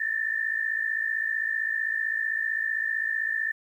sine tone pair together, 1754 / 1809.6 Hz, A6 / A6, -6 / +48 cents, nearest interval minor second, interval 54 cents, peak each -28 dBFS, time 0-3.52 s, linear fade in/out 5 ms, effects 10-bit

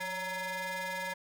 25% pulse ring-modulated tone, 377.3 Hz, F#4, 34 cents sharp, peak -28 dBFS, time 0-1.14 s, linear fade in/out 10 ms, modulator 1310 Hz, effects none

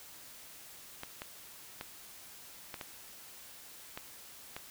clicks, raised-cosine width 0.3 ms, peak -24 dBFS, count 7, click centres 1.034 / 1.219 / 1.811 / 2.742 / 2.812 / 3.975 / 4.565 s, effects white hiss -52 dBFS RMS until 4.7 s

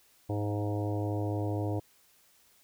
harmonic tone with a mistuned harmonic, 103.83 Hz, G#2, in tune, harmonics 1 / 3 / 4 / 5 / 6 / 7 / 8 / 9, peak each -31 / -35 / -40 / -40 / -44 / -42 / -49 / -48 dBFS, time 0.29-1.8 s, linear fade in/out 10 ms, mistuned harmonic 7, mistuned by -26 cents, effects white hiss -64 dBFS RMS until 2.63 s

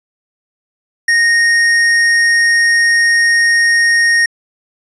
sine tone with tanh clipping, 1858 Hz, A#6, 6 cents flat, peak -10 dBFS, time 1.08-4.26 s, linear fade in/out 5 ms, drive 15 dB, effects resampled to 22050 Hz

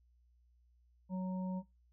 harmonic tone, 185.6 Hz, F#3, 6 cents sharp, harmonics 1 / 3 / 5, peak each -35 / -48 / -50 dBFS, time 1.09-1.63 s, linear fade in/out 50 ms, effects noise-tail reverb RT60 0.2 s tail -19 dB re dry + added 60 Hz sine -66 dBFS peak until 1.92 s

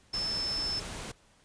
sine tone in noise, 5270 Hz, E8, 1 cent flat, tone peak -30 dBFS, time 0.13-0.8 s, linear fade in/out 10 ms, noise pink, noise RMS -40 dBFS, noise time 0.13-1.12 s, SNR +7 dB, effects pink hiss -63 dBFS RMS until 1.44 s + resampled to 22050 Hz

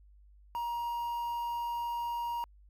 triangle tone with quantisation, 946 Hz, A#5, 25 cents sharp, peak -30 dBFS, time 0.55-2.44 s, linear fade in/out 0 ms, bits 9, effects added 50 Hz sine -55 dBFS peak until 2.69 s + MP3 96 kbps

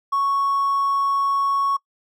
triangle tone with hard clipping, 1108.7 Hz, C#6, in tune, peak -18 dBFS, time 0.12-1.77 s, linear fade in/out 10 ms, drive 4 dB, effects noise-tail reverb RT60 0.1 s tail -24 dB re dry

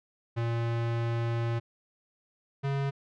square tone pair in turn, 116.54 / 138.5 Hz, A#2 / C#3, 0 / -1 cents, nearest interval minor third, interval 299 cents, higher second, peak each -28 dBFS, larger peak neither, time 0.36-1.6 / 2.63-2.91 s, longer first, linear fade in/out 20 ms, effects low-pass 3000 Hz 12 dB/octave

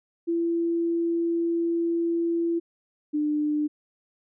sine tone pair in turn, 337 / 299.3 Hz, E4 / D4, +38 / +33 cents, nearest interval major second, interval 205 cents, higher first, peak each -22 dBFS, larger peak neither, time 0.27-2.6 / 3.13-3.68 s, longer first, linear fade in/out 20 ms, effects none

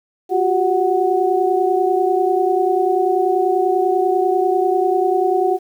sine tone cluster, 357.4 / 387.6 / 740 Hz, F4 / G4 / F#5, +40 / -20 / 0 cents, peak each -18 dBFS, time 0.29-5.59 s, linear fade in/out 50 ms, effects 8-bit

